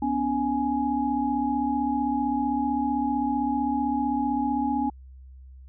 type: tone cluster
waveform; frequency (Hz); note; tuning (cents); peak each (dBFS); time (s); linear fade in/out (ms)
sine; 248.8 / 284.4 / 834; B3 / C#4 / G#5; +13 / +45 / +7; -27; 0.02-4.9; 5
effects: added 65 Hz sine -43 dBFS peak until 5.68 s